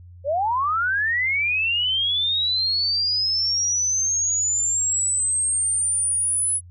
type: linear sweep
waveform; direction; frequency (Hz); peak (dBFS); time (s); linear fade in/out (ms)
sine; up; 523.3 to 10230; -19; 0.24-6.61; 50
effects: added 88 Hz sine -41 dBFS peak until 6.7 s